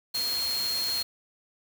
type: tone in noise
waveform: sine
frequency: 4246 Hz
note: C8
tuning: 25 cents sharp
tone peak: -27 dBFS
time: 0.14-1.03 s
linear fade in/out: 10 ms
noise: white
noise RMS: -35 dBFS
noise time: 0.14-1.03 s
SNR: +5 dB
effects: none